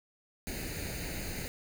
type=noise with comb filter; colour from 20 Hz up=pink; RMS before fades=-38 dBFS; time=0.47-1.48 s; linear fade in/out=0 ms; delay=0.45 ms; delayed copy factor=+0.75; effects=none